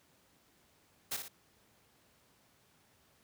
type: noise with echo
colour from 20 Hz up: white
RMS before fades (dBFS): -36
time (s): 1.11-1.17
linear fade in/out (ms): 10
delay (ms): 57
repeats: 2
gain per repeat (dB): -6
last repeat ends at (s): 1.284
effects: pink hiss -68 dBFS RMS until 3.23 s + high-pass 80 Hz 12 dB/octave